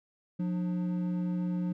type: tone pair together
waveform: triangle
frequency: 178.6 / 300.4 Hz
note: F3 / D4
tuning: +39 / +39 cents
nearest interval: major sixth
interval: 900 cents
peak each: -27 / -37 dBFS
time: 0.39-1.73 s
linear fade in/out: 10 ms
effects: none